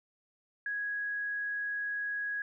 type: tone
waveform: sine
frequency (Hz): 1661.2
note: G#6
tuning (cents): 0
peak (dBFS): -32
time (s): 0.66-2.42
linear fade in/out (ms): 2
effects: none